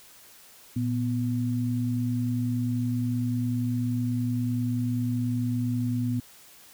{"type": "tone pair together", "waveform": "sine", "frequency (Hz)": [116.52, 246.9], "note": ["A#2", "B3"], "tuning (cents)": [0, 0], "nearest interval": "octave + minor second", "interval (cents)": 1300, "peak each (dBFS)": -27, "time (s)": [0.76, 6.2], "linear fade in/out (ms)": 5, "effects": ["white hiss -52 dBFS RMS until 6.73 s"]}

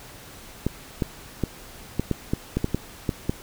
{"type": "clicks", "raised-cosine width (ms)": 3, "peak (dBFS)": -9, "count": 11, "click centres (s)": [0.666, 1.022, 1.437, 1.996, 2.113, 2.335, 2.57, 2.644, 2.746, 3.092, 3.295], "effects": ["pink hiss -44 dBFS RMS until 3.42 s"]}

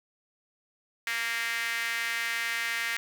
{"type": "tone with high-pass filter", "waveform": "sawtooth", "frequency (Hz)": 231.3, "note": "A#3", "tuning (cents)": -13, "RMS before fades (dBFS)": -31, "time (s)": [1.07, 2.97], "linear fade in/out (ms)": 0, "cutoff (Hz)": 1900, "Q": 3.4, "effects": []}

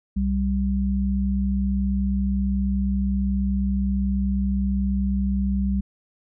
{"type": "tone pair together", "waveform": "sine", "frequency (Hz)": [65.33, 196], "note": ["C2", "G3"], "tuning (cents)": [-2, 0], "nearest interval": "octave + perfect fifth", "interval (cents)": 1902, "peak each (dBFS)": [-23, -22], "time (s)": [0.16, 5.81], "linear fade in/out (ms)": 10, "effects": []}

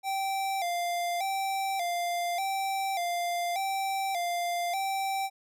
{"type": "tone with vibrato", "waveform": "square", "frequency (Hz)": 736, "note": "F#5", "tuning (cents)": -9, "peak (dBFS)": -29, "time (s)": [0.03, 5.3], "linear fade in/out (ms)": 50, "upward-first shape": "square", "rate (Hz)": 0.85, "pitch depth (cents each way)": 95, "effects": []}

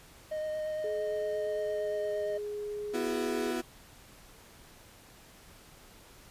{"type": "tone with vibrato", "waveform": "triangle", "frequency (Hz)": 618, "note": "D#5", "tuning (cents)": -12, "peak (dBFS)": -30, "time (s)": [0.31, 2.38], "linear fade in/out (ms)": 10, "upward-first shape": "sine", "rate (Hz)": 8.7, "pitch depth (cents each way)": 11}
{"type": "tone with pitch glide", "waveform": "sine", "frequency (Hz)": [425.3, 416.1], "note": ["G#4", "G#4"], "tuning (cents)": [41, 3], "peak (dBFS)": -34, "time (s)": [0.84, 3.51], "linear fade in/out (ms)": 2, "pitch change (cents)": -38, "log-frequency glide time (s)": [1.6, 2.27]}
{"type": "chord", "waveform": "35% pulse", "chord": "B suspended fourth", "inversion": "none", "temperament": "equal with one note detuned", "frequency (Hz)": [246.9, 334.4, 370], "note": ["B3", "E4", "F#4"], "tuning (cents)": [0, 25, 0], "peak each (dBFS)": -34, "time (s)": [2.93, 3.62], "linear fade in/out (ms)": 20}
{"effects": ["pink hiss -55 dBFS RMS until 6.3 s", "resampled to 32000 Hz"]}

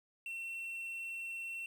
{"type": "tone with quantisation", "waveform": "triangle", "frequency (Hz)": 2709, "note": "E7", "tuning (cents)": 47, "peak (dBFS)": -38, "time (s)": [0.26, 1.66], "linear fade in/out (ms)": 2, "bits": 11, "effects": []}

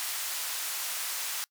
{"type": "band-pass noise", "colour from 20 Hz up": "white", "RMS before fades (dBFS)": -34, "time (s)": [0, 1.44], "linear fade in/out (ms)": 0, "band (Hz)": [890, 15000], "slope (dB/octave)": 12, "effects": ["noise-tail reverb RT60 0.1 s tail -25 dB re dry"]}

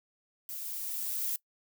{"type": "noise with level ramp", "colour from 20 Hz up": "violet", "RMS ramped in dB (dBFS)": [-40, -32], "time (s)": [0.49, 1.36], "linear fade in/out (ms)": 0, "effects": ["noise-tail reverb RT60 0.1 s tail -22 dB re dry"]}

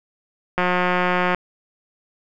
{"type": "click train", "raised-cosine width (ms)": 0.5, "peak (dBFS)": -5, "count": 139, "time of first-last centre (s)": [0.58, 1.347], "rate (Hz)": 180, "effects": []}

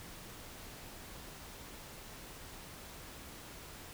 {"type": "silence", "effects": ["pink hiss -50 dBFS RMS until 3.93 s"]}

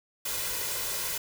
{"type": "noise with comb filter", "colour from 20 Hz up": "white", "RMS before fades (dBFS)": -32, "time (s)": [0.25, 1.18], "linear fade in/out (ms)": 5, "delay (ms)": 2, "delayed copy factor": 0.6, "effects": []}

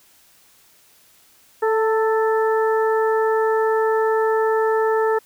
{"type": "harmonic tone with a mistuned harmonic", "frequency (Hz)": 440, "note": "A4", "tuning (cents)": 0, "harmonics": [1, 2, 3, 4], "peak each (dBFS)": [-17, -23, -27, -29], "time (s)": [1.62, 5.19], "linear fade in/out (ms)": 10, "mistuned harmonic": 2, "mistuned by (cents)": 22, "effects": ["white hiss -54 dBFS RMS until 5.25 s"]}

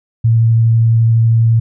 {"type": "tone with vibrato", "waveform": "sine", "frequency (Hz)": 114.2, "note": "A#2", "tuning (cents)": -35, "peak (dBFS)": -7, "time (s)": [0.24, 1.6], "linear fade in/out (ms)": 10, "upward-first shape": "sine", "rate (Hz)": 12, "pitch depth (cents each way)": 9, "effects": []}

